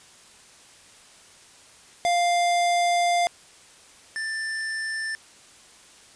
square tone pair in turn, 698.5 / 1774.4 Hz, F5 / A6, 0 / +14 cents, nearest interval octave + major third, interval 1614 cents, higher second, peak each -20 / -28 dBFS, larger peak first, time 2.05-3.27 / 4.16-5.15 s, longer first, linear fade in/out 0 ms, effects white hiss -51 dBFS RMS until 6.15 s + resampled to 22050 Hz

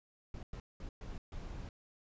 brown noise bursts at uneven times, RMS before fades -44 dBFS, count 5, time 0.34-0.43 / 0.53-0.6 / 0.8-0.89 / 1.01-1.18 / 1.32-1.69 s, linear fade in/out 2 ms, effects resampled to 16000 Hz

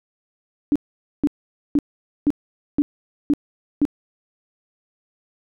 sine tone bursts, 290 Hz, D4, 22 cents flat, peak -13 dBFS, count 7, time 0.72-3.852 s, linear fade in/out 0 ms, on 36 ms, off 480 ms, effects none

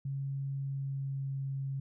sine tone with pitch glide, 137.4 to 136.14 Hz, C#3 to C#3, -15 to -31 cents, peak -33 dBFS, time 0.05-1.8 s, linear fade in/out 5 ms, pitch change -16 cents, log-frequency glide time 0.57-1.43 s, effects none

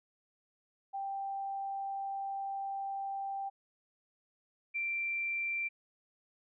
sine tone pair in turn, 786 / 2355 Hz, G5 / D7, +4 / +4 cents, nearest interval octave + perfect fifth, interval 1900 cents, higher second, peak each -35 / -32 dBFS, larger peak second, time 0.93-3.5 / 4.74-5.69 s, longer first, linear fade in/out 20 ms, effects none

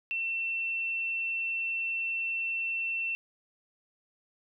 sine tone, 2695 Hz, E7, 38 cents sharp, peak -29 dBFS, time 0.11-3.15 s, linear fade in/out 0 ms, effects none

